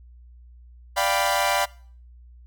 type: chord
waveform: sawtooth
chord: G dominant seventh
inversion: second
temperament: equal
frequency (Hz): 587.3 / 698.5 / 784 / 987.8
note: D5 / F5 / G5 / B5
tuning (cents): 0 / 0 / 0 / 0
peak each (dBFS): -22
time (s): 0.96-1.66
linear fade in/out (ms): 20
effects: noise-tail reverb RT60 0.5 s tail -22 dB re dry + added 60 Hz sine -45 dBFS peak until 2.46 s